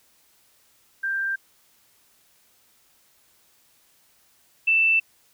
sine tone pair in turn, 1581 / 2659 Hz, G6 / E7, +14 / +14 cents, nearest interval major sixth, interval 900 cents, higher second, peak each -23 / -16 dBFS, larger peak second, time 1.03-1.36 / 4.67-5 s, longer neither, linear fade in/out 10 ms, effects white hiss -61 dBFS RMS until 5.33 s

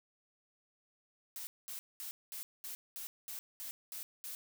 blue noise bursts, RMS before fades -44 dBFS, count 10, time 1.36-4.35 s, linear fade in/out 0 ms, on 110 ms, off 210 ms, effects none

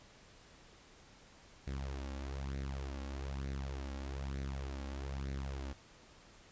sawtooth tone with flanger, 67.9 Hz, C#2, 35 cents flat, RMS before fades -41 dBFS, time 1.67-5.73 s, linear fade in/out 5 ms, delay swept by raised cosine 0.48 to 3.68 ms, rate 1.1 Hz, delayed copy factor +0.65, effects pink hiss -60 dBFS RMS until 6.51 s + resampled to 16000 Hz

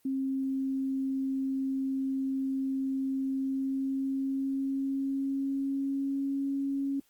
sine tone with pitch glide, 267.6 to 275.9 Hz, C4 to C#4, +39 to -8 cents, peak -28 dBFS, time 0.05-7 s, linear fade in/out 5 ms, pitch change +53 cents, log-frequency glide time 3.35-6.47 s, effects white hiss -68 dBFS RMS until 7.09 s + Opus 24 kbps

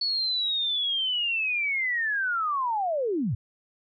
sine linear sweep, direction down, 4435 to 89.8 Hz, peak -24 dBFS, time 0.01-3.35 s, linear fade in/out 5 ms, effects none

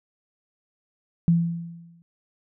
sine tone with exponential decay, 168.9 Hz, E3, 42 cents sharp, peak -13 dBFS, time 1.28-2.02 s, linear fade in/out 0 ms, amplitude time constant 160 ms, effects none

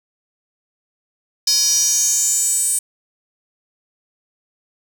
square tone with high-pass filter sweep, 339.3 Hz, F4, 50 cents flat, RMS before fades -17 dBFS, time 1.47-2.79 s, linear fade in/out 5 ms, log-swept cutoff 5100 to 8700 Hz, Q 7.3, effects none

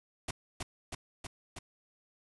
pink noise with echo, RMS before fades -36 dBFS, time 0.28-0.31 s, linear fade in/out 5 ms, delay 320 ms, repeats 4, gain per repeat -2 dB, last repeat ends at 1.59 s, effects resampled to 24000 Hz

